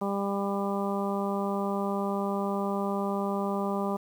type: harmonic tone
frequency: 199 Hz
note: G3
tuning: 26 cents sharp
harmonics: 1 / 2 / 3 / 4 / 5 / 6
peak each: -30 / -33 / -35 / -36 / -37 / -38 dBFS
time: 0.01-3.97 s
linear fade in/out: 10 ms
effects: 9-bit